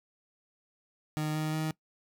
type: tone with pitch steps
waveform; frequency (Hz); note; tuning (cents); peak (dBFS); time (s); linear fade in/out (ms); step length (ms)
30% pulse; 153.4 / 155.09 / 156.8; D#3 / D#3 / D#3; -24 / -5 / +14; -27; 1.17-1.71; 0; 180
effects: noise-tail reverb RT60 0.1 s tail -21 dB re dry